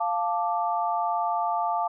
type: chord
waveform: sine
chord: D minor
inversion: first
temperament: equal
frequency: 698.5 / 880 / 1174.7 Hz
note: F5 / A5 / D6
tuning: 0 / 0 / 0 cents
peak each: -27 / -27 / -30 dBFS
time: 0-1.88 s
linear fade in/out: 10 ms
effects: none